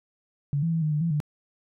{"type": "tone with pitch steps", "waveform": "sine", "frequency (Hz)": [142.8, 165.6, 163.6, 153.5, 149.6, 167.6, 148.7], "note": ["D3", "E3", "E3", "D#3", "D3", "E3", "D3"], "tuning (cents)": [-48, 8, -13, -23, 32, 29, 22], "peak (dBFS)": -22, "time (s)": [0.53, 1.202], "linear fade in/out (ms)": 0, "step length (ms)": 96, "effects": []}